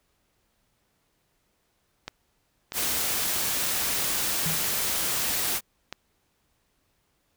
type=click train; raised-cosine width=0.2 ms; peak=-16 dBFS; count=7; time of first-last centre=2.08-5.926 s; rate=1.56 Hz
type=noise; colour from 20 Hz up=white; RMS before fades=-27 dBFS; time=2.73-5.61 s; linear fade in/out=50 ms
type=tone with exponential decay; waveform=sine; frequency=160.7 Hz; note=E3; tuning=44 cents flat; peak=-26 dBFS; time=4.46-4.78 s; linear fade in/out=0 ms; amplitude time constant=69 ms
effects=pink hiss -71 dBFS RMS until 7.36 s